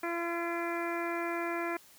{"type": "harmonic tone", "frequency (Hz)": 340.5, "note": "F4", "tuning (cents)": -44, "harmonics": [1, 2, 3, 4, 5, 6, 7], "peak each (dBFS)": [-35, -38, -40, -41, -42, -43, -43], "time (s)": [0.03, 1.77], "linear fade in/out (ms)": 5, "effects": ["white hiss -58 dBFS RMS until 1.98 s"]}